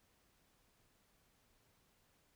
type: silence
effects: pink hiss -74 dBFS RMS until 2.35 s